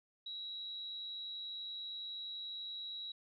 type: tone with amplitude modulation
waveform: sine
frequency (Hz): 3877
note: B7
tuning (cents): -33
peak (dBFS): -40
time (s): 0.26-3.12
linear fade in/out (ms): 5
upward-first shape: sine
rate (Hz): 188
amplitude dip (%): 35
effects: none